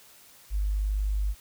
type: tone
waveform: sine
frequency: 50.6 Hz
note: G#1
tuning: 44 cents flat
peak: -24 dBFS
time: 0.5-1.35 s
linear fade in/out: 50 ms
effects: white hiss -54 dBFS RMS until 1.4 s